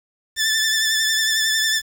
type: tone with vibrato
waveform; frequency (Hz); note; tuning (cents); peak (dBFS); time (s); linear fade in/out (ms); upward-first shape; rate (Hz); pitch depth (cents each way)
15% pulse; 1760; A6; 0; -11; 0.36-1.82; 50; triangle; 11; 40
effects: 7-bit